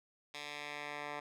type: tone with band-pass filter sweep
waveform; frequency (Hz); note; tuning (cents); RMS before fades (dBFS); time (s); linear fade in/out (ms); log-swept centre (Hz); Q
10% pulse; 146.83; D3; 0; -44; 0.34-1.2; 5; 3400 to 1400; 1.2
effects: none